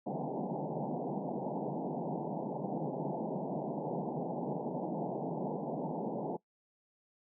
pink band-pass noise, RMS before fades -37 dBFS, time 0.06-6.37 s, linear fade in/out 10 ms, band 140 to 910 Hz, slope 96 dB/octave, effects noise-tail reverb RT60 0.1 s tail -20 dB re dry

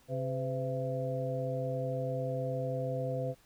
harmonic tone with a mistuned harmonic, 133.7 Hz, C3, 38 cents sharp, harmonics 1 / 2 / 3 / 4 / 5, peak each -35 / -43 / -45 / -35 / -40 dBFS, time 0.08-3.35 s, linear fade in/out 50 ms, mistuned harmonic 4, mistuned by -82 cents, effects pink hiss -64 dBFS RMS until 3.45 s

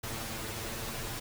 pink noise with comb filter, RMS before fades -38 dBFS, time 0.03-1.2 s, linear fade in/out 10 ms, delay 8.9 ms, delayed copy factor +0.85, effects none

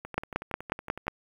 two click trains, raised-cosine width 0.5 ms, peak -11 / -23 dBFS, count 6 / 12, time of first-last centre 0.18-1.081 / 0.05-1.069 s, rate 5.55 / 10.8 Hz, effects 8-bit

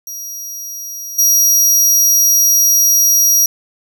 sawtooth tone with level steps, 5740 Hz, F8, 47 cents sharp, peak -22 / -6 dBFS, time 0.07-3.46 s, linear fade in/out 2 ms, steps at 1.18 s, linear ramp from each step 10 ms, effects none

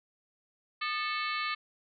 harmonic tone with a mistuned harmonic, 440 Hz, A4, in tune, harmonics 3 / 4 / 5 / 6 / 7 / 8 / 9 / 10, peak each -34 / -39 / -37 / -40 / -44 / -46 / -43 / -43 dBFS, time 0.81-1.55 s, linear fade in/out 10 ms, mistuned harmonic 3, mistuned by -140 cents, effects none

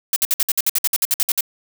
blue noise bursts, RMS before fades -17 dBFS, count 15, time 0.13-1.408 s, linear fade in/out 2 ms, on 32 ms, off 57 ms, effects none

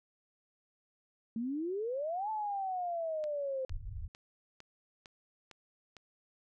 sine exponential two-way sweep, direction up then down, 220 to 880 to 517 Hz, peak -33 dBFS, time 1.36-3.65 s, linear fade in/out 2 ms, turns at 2.3 s
click train, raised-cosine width 0.2 ms, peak -33 dBFS, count 7, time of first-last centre 3.24-5.967 s, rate 2.2 Hz
pink low-pass noise, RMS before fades -40 dBFS, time 3.7-4.08 s, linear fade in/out 5 ms, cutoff 110 Hz, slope 48 dB/octave
effects none

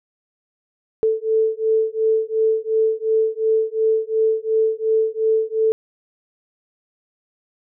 sine beating tone pair, 440 / 442.8 Hz, A4 / A4, 0 / +11 cents, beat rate 2.8 Hz, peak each -19 / -19 dBFS, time 1.03-5.72 s, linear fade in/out 0 ms, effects none

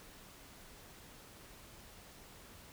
silence, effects pink hiss -56 dBFS RMS until 2.72 s

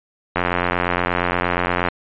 click train, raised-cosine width 0.5 ms, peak -3 dBFS, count 136, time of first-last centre 0.36-1.885 s, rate 88.5 Hz, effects resampled to 8000 Hz

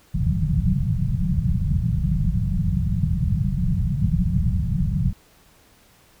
white low-pass noise, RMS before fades -21 dBFS, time 0.14-5.13 s, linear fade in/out 10 ms, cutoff 190 Hz, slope 96 dB/octave, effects pink hiss -55 dBFS RMS until 6.2 s

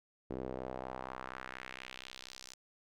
sawtooth tone with band-pass filter sweep, 64.2 Hz, C2, 32 cents flat, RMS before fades -45 dBFS, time 0.3-2.54 s, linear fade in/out 5 ms, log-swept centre 370 to 6100 Hz, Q 1.7, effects none

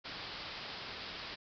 white low-pass noise, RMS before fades -45 dBFS, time 0.04-1.36 s, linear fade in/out 20 ms, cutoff 5100 Hz, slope 96 dB/octave, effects none

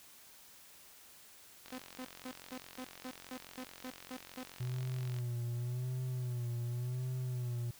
click train, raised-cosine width 0.2 ms, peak -32 dBFS, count 159, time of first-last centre 1.66-5.187 s, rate 44.8 Hz
sawtooth tone bursts, 255.4 Hz, C4, 42 cents flat, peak -38 dBFS, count 11, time 1.72-4.435 s, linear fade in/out 5 ms, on 65 ms, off 200 ms
triangle tone with vibrato, 123.4 Hz, B2, 1 cent flat, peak -33 dBFS, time 4.6-7.71 s, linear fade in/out 5 ms, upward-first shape sine, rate 0.89 Hz, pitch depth 63 cents each way
effects white hiss -58 dBFS RMS until 7.79 s

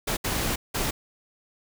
pink noise bursts at uneven times, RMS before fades -27 dBFS, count 3, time 0.07-0.17 / 0.24-0.56 / 0.74-0.91 s, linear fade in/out 10 ms, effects none

